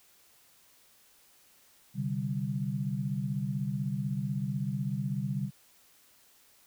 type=chord; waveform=sine; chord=C suspended second; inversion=none; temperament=equal with one note detuned; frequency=130.81 / 146.83 / 195.21 Hz; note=C3 / D3 / G3; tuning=0 / 0 / -7 cents; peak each=-34 dBFS; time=1.94-5.51 s; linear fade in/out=50 ms; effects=white hiss -62 dBFS RMS until 6.66 s